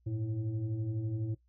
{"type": "tone with frequency modulation", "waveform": "sine", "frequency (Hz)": 113.5, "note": "A#2", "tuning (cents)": -46, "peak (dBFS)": -32, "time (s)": [0.06, 1.35], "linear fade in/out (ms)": 10, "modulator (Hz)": 215, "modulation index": 0.77, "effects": ["noise-tail reverb RT60 0.1 s tail -18 dB re dry", "added 60 Hz sine -66 dBFS peak until 1.48 s"]}